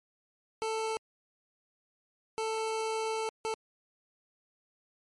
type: tone bursts at uneven times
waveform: 25% pulse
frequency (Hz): 442.4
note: A4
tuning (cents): +9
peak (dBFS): -27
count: 3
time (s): 0.62-0.97 / 2.38-3.29 / 3.45-3.54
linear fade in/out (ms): 0
effects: MP3 48 kbps